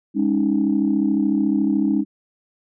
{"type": "chord", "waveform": "sine", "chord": "Ab suspended fourth", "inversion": "none", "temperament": "equal with one note detuned", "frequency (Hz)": [205.4, 277.2, 311.1], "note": ["Ab3", "Db4", "Eb4"], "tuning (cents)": [-19, 0, 0], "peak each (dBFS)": -20, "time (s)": [0.14, 2.05], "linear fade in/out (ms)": 50, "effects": ["tanh soft clip ceiling -8 dBFS"]}